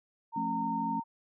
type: tone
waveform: sine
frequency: 918 Hz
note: A#5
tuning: 27 cents flat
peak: -31 dBFS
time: 0.32-1.04 s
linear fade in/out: 50 ms
type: chord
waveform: sine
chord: F augmented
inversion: none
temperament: equal with one note detuned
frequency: 174.61 / 220 / 272.4 Hz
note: F3 / A3 / C#4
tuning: 0 / 0 / -30 cents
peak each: -40 / -36 / -37 dBFS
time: 0.36-1 s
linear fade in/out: 5 ms
effects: none